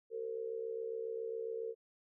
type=tone with amplitude modulation; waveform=sine; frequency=454.3 Hz; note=A#4; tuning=45 cents flat; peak=-34 dBFS; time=0.1-1.75 s; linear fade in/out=50 ms; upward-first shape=sine; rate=67.3 Hz; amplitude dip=75%; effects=none